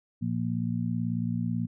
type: harmonic tone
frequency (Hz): 58.27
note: A#1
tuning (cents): 0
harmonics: 2 / 3 / 4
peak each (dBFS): -31 / -31 / -31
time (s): 0.21-1.67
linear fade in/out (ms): 20
effects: none